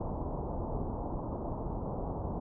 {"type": "low-pass noise", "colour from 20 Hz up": "pink", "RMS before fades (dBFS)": -36, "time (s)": [0, 2.4], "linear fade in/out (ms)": 10, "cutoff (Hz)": 1000, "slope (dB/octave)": 48, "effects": []}